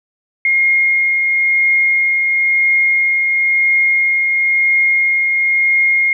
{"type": "tone with tremolo", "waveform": "sine", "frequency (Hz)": 2139, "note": "C7", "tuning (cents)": 38, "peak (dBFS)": -9, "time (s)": [0.45, 6.13], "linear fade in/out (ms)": 2, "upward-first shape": "triangle", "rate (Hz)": 0.98, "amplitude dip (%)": 30, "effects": []}